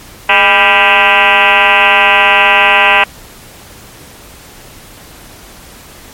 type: tone with frequency modulation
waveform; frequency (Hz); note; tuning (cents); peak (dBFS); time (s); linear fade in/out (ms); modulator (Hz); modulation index
sine; 1760; A6; 0; -4; 0.29-3.04; 5; 191; 5.7
effects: pink hiss -35 dBFS RMS until 6.13 s + MP3 64 kbps